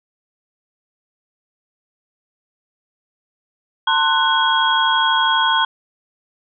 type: tone cluster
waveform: sine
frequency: 898 / 1050 / 1486 / 3289 Hz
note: A5 / C6 / F#6 / G#7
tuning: +35 / +6 / +7 / -18 cents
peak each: -19 dBFS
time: 3.87-5.65 s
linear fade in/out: 5 ms
effects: none